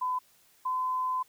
sine tone pair in turn, 1009 / 1020.1 Hz, B5 / C6, +37 / -44 cents, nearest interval unison, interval 19 cents, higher second, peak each -27 dBFS, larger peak neither, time 0.01-0.19 / 0.65-1.23 s, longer second, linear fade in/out 10 ms, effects white hiss -63 dBFS RMS until 1.28 s

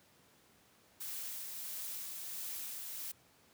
blue noise with tremolo, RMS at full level -42 dBFS, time 1-3.12 s, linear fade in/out 10 ms, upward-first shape sine, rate 1.5 Hz, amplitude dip 25%, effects pink hiss -66 dBFS RMS until 3.53 s + high-pass 100 Hz 12 dB/octave

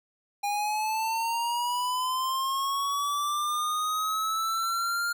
square linear sweep, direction up, 811 to 1408 Hz, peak -27 dBFS, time 0.43-5.13 s, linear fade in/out 10 ms, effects none

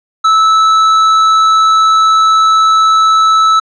sine tone with tanh clipping, 1308 Hz, E6, 14 cents flat, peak -7 dBFS, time 0.24-3.6 s, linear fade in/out 10 ms, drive 11 dB, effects low-pass 6000 Hz 12 dB/octave

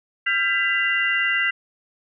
sine tone cluster, 1380 / 1588 / 1998 / 2782 Hz, F6 / G6 / B6 / F7, -21 / +22 / +20 / -7 cents, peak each -28 / -25 / -21 / -25 dBFS, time 0.26-1.51 s, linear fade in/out 10 ms, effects none

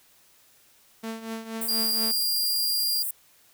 sawtooth tone with tremolo, 224.4 Hz, A3, 34 cents sharp, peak -26 dBFS, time 1.03-2.12 s, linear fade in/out 10 ms, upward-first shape triangle, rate 4.2 Hz, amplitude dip 75%
white high-pass noise, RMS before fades -30 dBFS, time 1.61-3.11 s, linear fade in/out 5 ms, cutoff 7900 Hz, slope 96 dB/octave
square tone, 4800 Hz, D8, 37 cents sharp, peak -25 dBFS, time 1.68-3.03 s, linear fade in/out 10 ms
effects white hiss -59 dBFS RMS until 3.53 s

